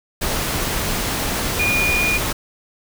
sine tone in noise, 2437 Hz, D#7, 37 cents flat, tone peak -17 dBFS, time 1.59-2.18 s, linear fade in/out 10 ms, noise pink, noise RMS -22 dBFS, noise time 0.21-2.33 s, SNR +2 dB, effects none

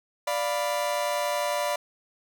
40% pulse chord, B diminished, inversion first, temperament equal, 587.3 / 698.5 / 987.8 Hz, D5 / F5 / B5, 0 / 0 / 0 cents, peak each -27 / -31 / -30 dBFS, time 0.27-1.76 s, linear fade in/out 5 ms, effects none

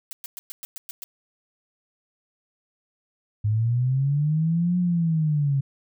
blue noise bursts, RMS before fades -36 dBFS, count 8, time 0.11-1.04 s, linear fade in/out 0 ms, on 20 ms, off 110 ms
sine linear two-way sweep, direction up then down, 103.2 to 180.3 to 135.3 Hz, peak -19 dBFS, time 3.44-5.61 s, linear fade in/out 10 ms, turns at 4.78 s
effects none

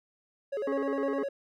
triangle tone with vibrato, 483.5 Hz, B4, 37 cents flat, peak -28 dBFS, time 0.52-1.29 s, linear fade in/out 10 ms, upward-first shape square, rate 9.8 Hz, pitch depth 240 cents each way
harmonic tone, 275.1 Hz, C#4, 13 cents flat, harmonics 1 / 2 / 3 / 4 / 6 / 7, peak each -32 / -39 / -46 / -39 / -46 / -49 dBFS, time 0.67-1.23 s, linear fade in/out 5 ms
effects none

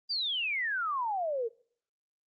sine exponential sweep, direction down, 4858 to 440 Hz, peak -29 dBFS, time 0.09-1.49 s, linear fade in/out 20 ms, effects noise-tail reverb RT60 0.5 s tail -23 dB re dry + Opus 32 kbps

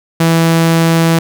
sawtooth tone, 164.9 Hz, E3, 1 cent sharp, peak -4 dBFS, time 0.2-1.19 s, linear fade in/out 5 ms, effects none

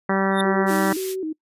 harmonic tone, 193.6 Hz, G3, 21 cents flat, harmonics 1 / 2 / 3 / 4 / 5 / 6 / 7 / 8 / 9 / 10, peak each -22 / -25 / -27 / -28 / -29 / -30 / -30 / -31 / -32 / -32 dBFS, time 0.09-0.93 s, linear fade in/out 5 ms
square tone with exponential growth, 3630 Hz, A#7, 47 cents flat, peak -22 dBFS, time 0.31-0.41 s, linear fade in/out 2 ms, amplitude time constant 20 ms
sine tone with vibrato, 344.5 Hz, F4, 24 cents flat, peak -24 dBFS, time 0.44-1.33 s, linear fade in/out 10 ms, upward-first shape square, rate 1.9 Hz, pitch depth 160 cents each way
white high-pass noise, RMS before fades -33 dBFS, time 0.66-1.16 s, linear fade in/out 50 ms, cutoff 2200 Hz, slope 12 dB/octave
effects noise-tail reverb RT60 0.1 s tail -23 dB re dry + resampled to 32000 Hz

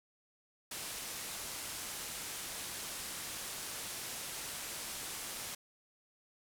white low-pass noise, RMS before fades -43 dBFS, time 0.71-5.55 s, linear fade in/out 5 ms, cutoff 12000 Hz, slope 24 dB/octave, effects none

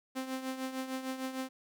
sawtooth tone with tremolo, 261.6 Hz, C4, in tune, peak -29 dBFS, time 0.15-1.49 s, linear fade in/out 20 ms, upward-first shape triangle, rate 6.6 Hz, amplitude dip 70%, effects none

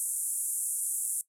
white band-pass noise, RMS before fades -32 dBFS, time 0-1.21 s, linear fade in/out 0 ms, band 8100 to 11000 Hz, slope 48 dB/octave, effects noise-tail reverb RT60 0.1 s tail -17 dB re dry

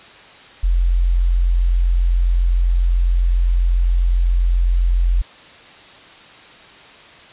sine tone, 43.73 Hz, F1, 3 cents sharp, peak -12 dBFS, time 0.63-5.22 s, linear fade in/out 10 ms, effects white hiss -42 dBFS RMS until 7.32 s + resampled to 8000 Hz

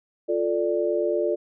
sine chord, D minor, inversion first, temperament equal with one note detuned, 350.8 / 440 / 587.3 Hz, F4 / A4 / D5, +8 / 0 / 0 cents, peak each -25 / -26 / -25 dBFS, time 0.28-1.36 s, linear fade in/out 20 ms, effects none

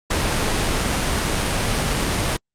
pink noise, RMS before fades -20 dBFS, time 0.1-2.37 s, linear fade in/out 10 ms, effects low-pass 9000 Hz 12 dB/octave + Opus 48 kbps

